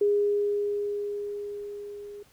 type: tone with level ramp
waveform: sine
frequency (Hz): 410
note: G#4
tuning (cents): -22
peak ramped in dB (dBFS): -19 to -39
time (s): 0.01-2.23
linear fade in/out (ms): 5
effects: pink hiss -60 dBFS RMS until 2.32 s